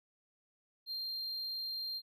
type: tone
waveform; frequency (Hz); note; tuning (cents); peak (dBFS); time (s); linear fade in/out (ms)
triangle; 4186; C8; 0; -36; 0.86-2.02; 50
effects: none